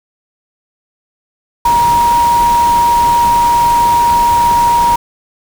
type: tone in noise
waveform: sine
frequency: 947 Hz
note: A#5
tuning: 27 cents sharp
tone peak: -7 dBFS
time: 1.65-4.96 s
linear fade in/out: 5 ms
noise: pink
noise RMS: -22 dBFS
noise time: 1.65-4.96 s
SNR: +12 dB
effects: none